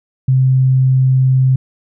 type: tone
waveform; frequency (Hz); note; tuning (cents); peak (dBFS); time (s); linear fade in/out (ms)
sine; 130.7; C3; -1; -8; 0.28-1.56; 5
effects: none